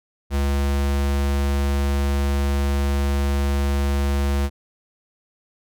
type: tone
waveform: square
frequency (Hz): 70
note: C#2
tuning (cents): +18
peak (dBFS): -19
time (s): 0.3-4.5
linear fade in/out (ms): 50
effects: none